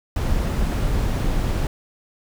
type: noise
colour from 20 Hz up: brown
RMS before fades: -21 dBFS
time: 0.16-1.67 s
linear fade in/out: 2 ms
effects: none